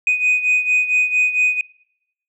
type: beating tone pair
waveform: sine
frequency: 2492 / 2496.4 Hz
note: D#7 / D#7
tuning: +2 / +5 cents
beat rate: 4.4 Hz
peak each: -14 / -19 dBFS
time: 0.07-1.61 s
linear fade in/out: 2 ms
effects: noise-tail reverb RT60 0.8 s tail -24 dB re dry + tanh soft clip ceiling -10 dBFS